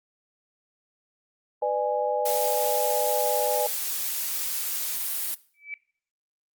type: chord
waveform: sine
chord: G# diminished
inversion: first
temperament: just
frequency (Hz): 498.4 / 598 / 830.6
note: B4 / D5 / G#5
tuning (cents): +16 / +31 / 0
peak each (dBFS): -27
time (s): 1.62-3.67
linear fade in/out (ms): 5
type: noise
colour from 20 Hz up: blue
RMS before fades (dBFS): -29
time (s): 2.25-5.35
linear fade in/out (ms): 10
type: tone with exponential growth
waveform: sine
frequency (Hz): 2305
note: D7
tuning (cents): -33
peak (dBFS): -29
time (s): 5.54-5.74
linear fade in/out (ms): 1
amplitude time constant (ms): 43
effects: noise-tail reverb RT60 0.5 s tail -20 dB re dry + Opus 48 kbps